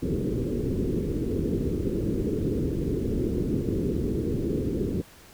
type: low-pass noise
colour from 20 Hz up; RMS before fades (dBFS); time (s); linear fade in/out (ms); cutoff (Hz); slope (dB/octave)
white; -27; 0.02-5.02; 10; 430; 48
effects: pink hiss -51 dBFS RMS until 5.33 s